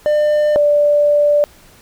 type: tone pair in turn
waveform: triangle / sine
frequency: 599 / 586.7 Hz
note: D5 / D5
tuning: +34 / -2 cents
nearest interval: unison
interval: 36 cents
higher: first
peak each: -9 dBFS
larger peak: neither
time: 0.06-0.56 / 0.56-1.44 s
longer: second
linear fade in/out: 0 ms
effects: pink hiss -46 dBFS RMS until 1.81 s